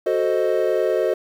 triangle chord, F# diminished seventh, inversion none, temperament equal, 370 / 440 / 523.3 / 622.3 Hz, F#4 / A4 / C5 / Eb5, 0 / 0 / 0 / 0 cents, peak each -21 dBFS, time 0.06-1.14 s, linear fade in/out 5 ms, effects 8-bit

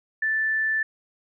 sine tone, 1760 Hz, A6, in tune, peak -21 dBFS, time 0.22-0.83 s, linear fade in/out 5 ms, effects none

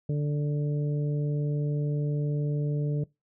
harmonic tone, 146.83 Hz, D3, in tune, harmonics 1 / 2 / 3 / 4, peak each -25 / -37 / -36 / -43 dBFS, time 0.09-3.04 s, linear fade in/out 5 ms, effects noise-tail reverb RT60 0.2 s tail -22 dB re dry

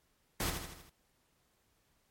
pink noise with echo, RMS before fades -34 dBFS, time 0.4-0.5 s, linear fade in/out 2 ms, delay 79 ms, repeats 5, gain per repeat -5 dB, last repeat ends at 0.895 s, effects pink hiss -74 dBFS RMS until 2.1 s + MP3 64 kbps

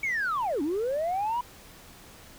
sine linear two-way sweep, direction down then up, 2264 to 271.1 to 991 Hz, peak -24 dBFS, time 0.03-1.41 s, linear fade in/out 5 ms, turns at 0.62 s, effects tanh soft clip ceiling -23 dBFS + pink hiss -50 dBFS RMS until 2.38 s

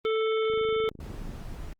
harmonic tone, 440.7 Hz, A4, 3 cents sharp, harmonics 1 / 3 / 5 / 7 / 8, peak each -24 / -34 / -38 / -41 / -42 dBFS, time 0.05-0.89 s, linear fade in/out 0 ms
click train, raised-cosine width 3 ms, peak -31 dBFS, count 22, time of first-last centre 0.5-1.292 s, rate 26.5 Hz
brown noise, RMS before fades -38 dBFS, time 1-1.73 s, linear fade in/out 2 ms
effects Opus 24 kbps

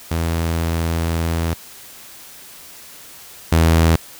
sawtooth tone pair in turn, 82.8 / 81.85 Hz, E2 / E2, +8 / -12 cents, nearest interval unison, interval 20 cents, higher first, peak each -14 / -7 dBFS, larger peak second, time 0.11-1.54 / 3.52-3.96 s, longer first, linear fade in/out 5 ms, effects white hiss -40 dBFS RMS until 4.19 s

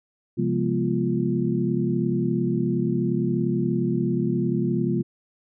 sine tone cluster, 133.4 / 174.1 / 205.4 / 242.5 / 348.5 Hz, C3 / F3 / G#3 / B3 / F4, +34 / -5 / -19 / -31 / -4 cents, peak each -27 dBFS, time 0.37-5.03 s, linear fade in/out 20 ms, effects none

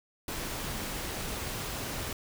pink noise, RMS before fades -36 dBFS, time 0.28-2.13 s, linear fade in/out 2 ms, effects none

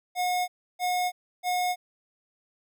square tone bursts, 723 Hz, F#5, 40 cents flat, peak -25 dBFS, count 3, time 0.15-1.76 s, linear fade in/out 50 ms, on 330 ms, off 310 ms, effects none

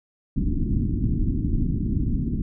pink low-pass noise, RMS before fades -23 dBFS, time 0.36-2.42 s, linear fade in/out 5 ms, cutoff 310 Hz, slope 48 dB/octave, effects none

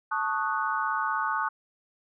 sine chord, D# half-diminished seventh, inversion second, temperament equal, 880 / 1108.7 / 1244.5 / 1480 Hz, A5 / C#6 / D#6 / F#6, 0 / 0 / 0 / 0 cents, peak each -31 dBFS, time 0.11-1.49 s, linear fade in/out 10 ms, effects none

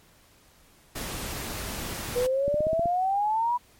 pink noise, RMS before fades -34 dBFS, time 0.95-2.27 s, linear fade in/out 10 ms
sine exponential sweep, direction up, 482.6 to 987.8 Hz, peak -22 dBFS, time 2.15-3.58 s, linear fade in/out 20 ms
click train, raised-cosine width 3 ms, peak -20 dBFS, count 7, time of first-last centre 2.48-2.857 s, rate 15.9 Hz
effects pink hiss -58 dBFS RMS until 3.79 s + MP3 64 kbps

